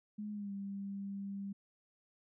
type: tone with pitch glide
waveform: sine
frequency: 209.7 to 198.16 Hz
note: G#3 to G3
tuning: +17 to +19 cents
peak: -39 dBFS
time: 0.18-1.53 s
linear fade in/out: 10 ms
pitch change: -98 cents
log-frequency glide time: 0.32-0.52 s
effects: none